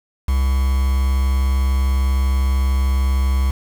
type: tone with quantisation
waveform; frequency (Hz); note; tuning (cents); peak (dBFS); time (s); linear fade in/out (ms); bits
triangle; 66.5; C2; +29; -12; 0.28-3.51; 5; 5
effects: none